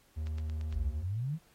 triangle tone with pitch glide, 77.78 to 76.09 Hz, D#2 to D#2, 0 to -38 cents, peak -31 dBFS, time 0.16-1.04 s, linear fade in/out 20 ms, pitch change -38 cents, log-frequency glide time 0.69-0.9 s
click train, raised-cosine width 0.2 ms, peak -33 dBFS, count 5, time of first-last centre 0.27-0.726 s, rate 8.77 Hz
sine exponential sweep, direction up, 46.72 to 170 Hz, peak -31 dBFS, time 0.72-1.39 s, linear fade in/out 50 ms
effects pink hiss -66 dBFS RMS until 1.54 s + AAC 48 kbps

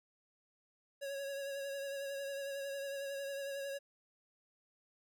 square tone with vibrato, 554.4 Hz, C#5, in tune, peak -40 dBFS, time 1.01-3.79 s, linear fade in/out 20 ms, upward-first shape triangle, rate 11 Hz, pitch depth 33 cents each way, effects none

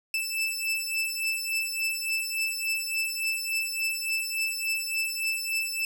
sawtooth beating tone pair, 2638 / 2641.5 Hz, E7 / E7, +1 / +3 cents, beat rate 3.5 Hz, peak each -27 dBFS, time 0.14-5.85 s, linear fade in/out 2 ms, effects none

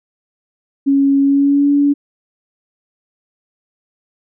sine tone with pitch glide, 276.7 to 285.6 Hz, C#4 to D4, -3 to -48 cents, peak -9 dBFS, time 0.86-1.94 s, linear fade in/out 20 ms, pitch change +55 cents, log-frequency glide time 1.21-1.7 s, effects none

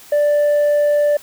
sine tone, 587.3 Hz, D5, in tune, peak -9 dBFS, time 0.12-1.17 s, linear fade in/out 5 ms, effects tanh soft clip ceiling -11 dBFS + white hiss -42 dBFS RMS until 1.22 s

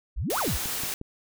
sine exponential two-way sweep, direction up then down, 38.27 to 1559 to 38.27 Hz, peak -26 dBFS, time 0.16-0.58 s, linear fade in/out 20 ms, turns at 0.39 s
white noise, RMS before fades -31 dBFS, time 0.3-0.94 s, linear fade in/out 2 ms
click train, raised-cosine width 3 ms, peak -24 dBFS, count 4, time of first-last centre 0.48-1.014 s, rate 5.62 Hz
effects none

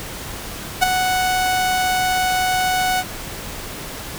sawtooth tone with ADSR envelope, 740 Hz, F#5, in tune, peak -5 dBFS, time 0.81-3.04 s, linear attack 21 ms, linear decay 10 ms, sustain -8 dB, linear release 50 ms, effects pink hiss -31 dBFS RMS until 4.18 s

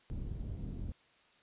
pink low-pass noise, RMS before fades -40 dBFS, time 0.1-0.92 s, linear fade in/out 0 ms, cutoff 190 Hz, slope 12 dB/octave, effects white hiss -66 dBFS RMS until 1.42 s + resampled to 8000 Hz

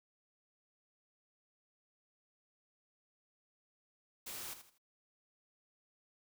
white noise with echo, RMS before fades -45 dBFS, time 4.26-4.54 s, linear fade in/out 10 ms, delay 81 ms, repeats 3, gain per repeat -10 dB, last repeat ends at 4.783 s, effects none

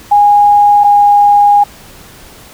sine tone pair in turn, 822 / 818.8 Hz, G#5 / G#5, -18 / -25 cents, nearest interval unison, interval 7 cents, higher first, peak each -3 dBFS, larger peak neither, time 0.11-0.84 / 0.84-1.64 s, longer second, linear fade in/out 10 ms, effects pink hiss -36 dBFS RMS until 2.53 s

